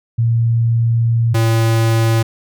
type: tone pair in turn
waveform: sine / square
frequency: 115.9 / 113.38 Hz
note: A#2 / A#2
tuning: -10 / -48 cents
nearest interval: unison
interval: 38 cents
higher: first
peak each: -11 / -12 dBFS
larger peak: first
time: 0.18-1.34 / 1.34-2.23 s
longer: first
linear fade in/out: 10 ms
effects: none